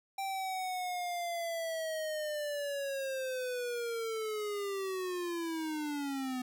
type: linear sweep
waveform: square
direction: down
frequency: 784 to 250 Hz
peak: -35 dBFS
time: 0.18-6.42 s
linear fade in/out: 5 ms
effects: none